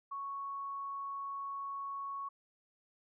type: tone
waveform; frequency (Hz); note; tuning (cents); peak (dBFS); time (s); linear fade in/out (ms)
sine; 1108.7; C#6; 0; -38; 0.11-2.29; 10
effects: none